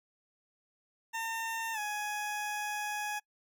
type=tone with pitch glide; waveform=20% pulse; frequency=907 to 836.5 Hz; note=A#5 to G#5; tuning=-48 to +12 cents; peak=-29 dBFS; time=1.13-3.2 s; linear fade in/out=20 ms; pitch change=-140 cents; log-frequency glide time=1.73-1.79 s; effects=noise-tail reverb RT60 0.1 s tail -25 dB re dry